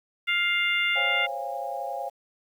harmonic tone, 700 Hz, F5, 4 cents sharp, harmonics 2 / 3 / 4 / 5, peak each -30 / -24 / -28 / -34 dBFS, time 0.27-1.27 s, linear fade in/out 20 ms
sine chord, Db major seventh, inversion third, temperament equal with one note detuned, 523.3 / 554.4 / 698.5 / 813.5 Hz, C5 / Db5 / F5 / Ab5, 0 / 0 / 0 / -36 cents, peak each -38 / -36 / -34 / -33 dBFS, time 0.95-2.1 s, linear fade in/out 20 ms
effects 9-bit

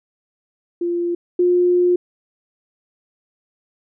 sine tone pair in turn, 346.2 / 355.9 Hz, F4 / F4, -15 / +33 cents, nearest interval unison, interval 48 cents, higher second, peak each -18 / -12 dBFS, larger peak second, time 0.81-1.15 / 1.39-1.96 s, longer second, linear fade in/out 5 ms, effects none

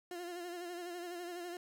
30% pulse tone with vibrato, 350.5 Hz, F4, 6 cents sharp, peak -39 dBFS, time 0.11-1.57 s, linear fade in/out 2 ms, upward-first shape sine, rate 12 Hz, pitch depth 49 cents each way, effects none

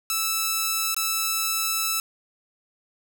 5% pulse tone with dropouts, 1315 Hz, E6, 5 cents flat, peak -11 dBFS, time 0.1-2 s, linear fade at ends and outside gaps 1 ms, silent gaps 0.945-0.965 s, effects none

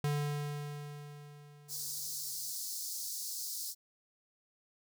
square tone with exponential decay, 146.3 Hz, D3, 6 cents flat, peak -30 dBFS, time 0.04-2.53 s, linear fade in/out 2 ms, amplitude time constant 540 ms
pink high-pass noise, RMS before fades -40 dBFS, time 1.68-3.75 s, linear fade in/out 50 ms, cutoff 4500 Hz, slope 48 dB/octave
effects none

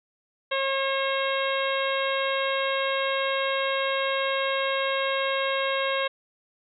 harmonic tone, 541 Hz, C#5, 42 cents flat, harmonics 1 / 2 / 3 / 4 / 5 / 6 / 7, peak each -27 / -30 / -32 / -33 / -34 / -35 / -35 dBFS, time 0.51-6.08 s, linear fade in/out 10 ms, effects none

